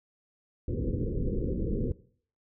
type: low-pass noise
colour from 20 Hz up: pink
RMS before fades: -30 dBFS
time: 0.68-1.92 s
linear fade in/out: 2 ms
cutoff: 510 Hz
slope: 96 dB/octave
effects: noise-tail reverb RT60 0.5 s tail -18 dB re dry